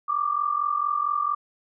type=tone pair together; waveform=sine; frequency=1156.6 / 1201 Hz; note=D6 / D6; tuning=-27 / +38 cents; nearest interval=minor second; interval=65 cents; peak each=-25 dBFS; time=0.08-1.35 s; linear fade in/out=10 ms; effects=none